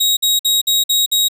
sawtooth tone bursts, 3800 Hz, A#7, 33 cents sharp, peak -9 dBFS, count 6, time 0-1.285 s, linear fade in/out 10 ms, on 170 ms, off 53 ms, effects none

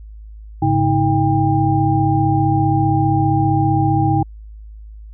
sine tone cluster, 104.4 / 139.6 / 318.4 / 799 Hz, G#2 / C#3 / D#4 / G5, +10 / +13 / +40 / +33 cents, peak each -18 dBFS, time 0.62-4.23 s, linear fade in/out 5 ms, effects added 53 Hz sine -33 dBFS peak until 5.13 s

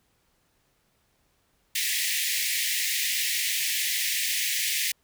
pink high-pass noise, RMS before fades -27 dBFS, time 1.75-4.92 s, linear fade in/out 5 ms, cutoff 1800 Hz, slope 96 dB/octave, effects pink hiss -69 dBFS RMS until 5.03 s

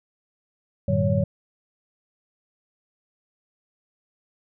sine tone cluster, 97.2 / 113.8 / 150.4 / 190.5 / 561 Hz, G2 / A#2 / D3 / G3 / C#5, -14 / -41 / +42 / -49 / +21 cents, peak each -25 dBFS, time 0.88-1.24 s, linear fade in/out 5 ms, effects none

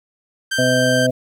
sawtooth tone, 1568 Hz, G6, in tune, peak -15 dBFS, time 0.51-1.07 s, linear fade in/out 10 ms
harmonic tone, 127.4 Hz, C3, 46 cents flat, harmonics 1 / 2 / 4 / 5, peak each -22 / -20 / -19 / -19 dBFS, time 0.58-1.11 s, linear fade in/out 10 ms
effects low-pass 11000 Hz 12 dB/octave + 8-bit

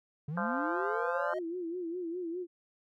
triangle linear sweep, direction up, 138.59 to 638 Hz, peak -32 dBFS, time 0.28-1.39 s, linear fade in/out 5 ms
harmonic tone, 173.1 Hz, F3, 15 cents flat, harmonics 3 / 4 / 5 / 6 / 7 / 8 / 9, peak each -39 / -39 / -39 / -39 / -39 / -39 / -39 dBFS, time 0.37-1.34 s, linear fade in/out 2 ms
sine tone with vibrato, 346.6 Hz, F4, 13 cents flat, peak -34 dBFS, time 1.32-2.47 s, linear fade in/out 50 ms, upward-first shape sine, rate 4.9 Hz, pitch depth 100 cents each way
effects none

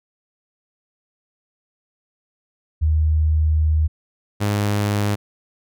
sine / sawtooth tone pair in turn, 77.78 / 103.02 Hz, D#2 / G#2, 0 / -13 cents, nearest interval perfect fourth, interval 487 cents, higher second, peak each -14 dBFS, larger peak neither, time 2.81-3.88 / 4.4-5.16 s, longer first, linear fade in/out 20 ms, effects none

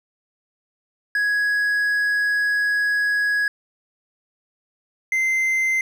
triangle tone pair in turn, 1667 / 2076 Hz, G#6 / C7, +6 / -14 cents, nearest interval major third, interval 380 cents, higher second, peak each -16 dBFS, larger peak neither, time 1.15-3.48 / 5.12-5.81 s, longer first, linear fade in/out 2 ms, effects none

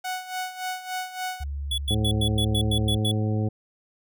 sawtooth tone with tremolo, 740 Hz, F#5, in tune, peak -23 dBFS, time 0.04-1.44 s, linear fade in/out 10 ms, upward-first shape sine, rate 3.5 Hz, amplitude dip 75%
sine tone with pitch glide, 70.5 to 69.65 Hz, C#2 to C#2, +30 to +9 cents, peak -28 dBFS, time 1.4-2.98 s, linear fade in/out 10 ms, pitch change -21 cents, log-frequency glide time 1.92-2.6 s
square tone bursts, 3400 Hz, G#7, 40 cents sharp, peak -25 dBFS, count 9, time 1.71-3.116 s, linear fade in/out 5 ms, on 70 ms, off 97 ms
harmonic tone, 107.3 Hz, A2, 43 cents flat, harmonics 1 / 2 / 3 / 4 / 5 / 7, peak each -23 / -29 / -33 / -35 / -37 / -40 dBFS, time 1.9-3.49 s, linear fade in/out 10 ms
effects none

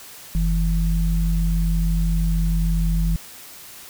sine tone pair together, 46.41 / 165.4 Hz, F#1 / E3, +6 / +6 cents, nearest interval octave + minor seventh, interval 2200 cents, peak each -18 / -22 dBFS, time 0.35-3.16 s, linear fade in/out 0 ms, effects white hiss -41 dBFS RMS until 3.89 s

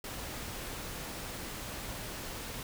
pink noise, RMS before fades -41 dBFS, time 0.04-2.63 s, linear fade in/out 2 ms, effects none

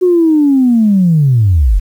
sine linear sweep, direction down, 370 to 38.98 Hz, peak -5 dBFS, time 0.01-1.8 s, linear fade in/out 20 ms, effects tanh soft clip ceiling -1 dBFS + 7-bit

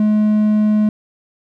triangle tone, 212.4 Hz, G#3, 39 cents sharp, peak -9 dBFS, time 0-0.89 s, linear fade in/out 2 ms, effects none

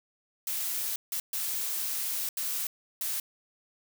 blue noise bursts at uneven times, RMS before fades -32 dBFS, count 5, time 0.47-0.96 / 1.12-1.2 / 1.33-2.29 / 2.37-2.67 / 3.01-3.2 s, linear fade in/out 2 ms, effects none

